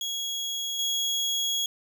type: tone with level steps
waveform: 30% pulse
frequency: 3322 Hz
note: G#7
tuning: in tune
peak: -26 / -22 dBFS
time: 0.01-1.66 s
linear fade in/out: 2 ms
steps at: 0.79 s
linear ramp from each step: 2 ms
effects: none